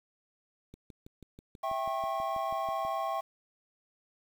click train, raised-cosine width 3 ms, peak -36 dBFS, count 14, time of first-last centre 0.74-2.85 s, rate 6.16 Hz
triangle chord, C# diminished, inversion first, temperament equal with one note detuned, 659.3 / 784 / 1087.8 Hz, E5 / G5 / C#6, 0 / 0 / -33 cents, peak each -33 dBFS, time 1.63-3.21 s, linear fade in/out 10 ms
effects 9-bit

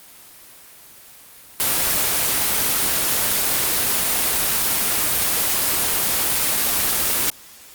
white noise, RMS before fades -19 dBFS, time 1.6-7.3 s, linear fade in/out 0 ms, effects white hiss -44 dBFS RMS until 7.74 s + Opus 24 kbps

